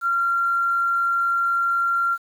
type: tone with quantisation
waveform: sine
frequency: 1378 Hz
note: F6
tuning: 24 cents flat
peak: -18 dBFS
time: 0.01-2.18 s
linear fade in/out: 50 ms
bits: 8
effects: none